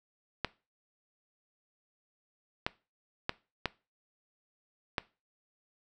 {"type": "clicks", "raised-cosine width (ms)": 0.3, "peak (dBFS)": -13, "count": 5, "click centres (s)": [0.447, 2.665, 3.294, 3.657, 4.982], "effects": ["noise-tail reverb RT60 0.3 s tail -20 dB re dry"]}